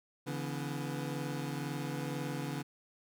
25% pulse tone cluster, 142.8 / 164.8 / 247.7 Hz, D3 / E3 / B3, -48 / 0 / +5 cents, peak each -34 / -38 / -39 dBFS, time 0.26-2.63 s, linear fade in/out 20 ms, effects none

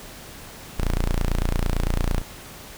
sawtooth tone, 28.91 Hz, A#0, 13 cents flat, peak -16 dBFS, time 0.78-2.22 s, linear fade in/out 20 ms, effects pink hiss -41 dBFS RMS until 2.77 s

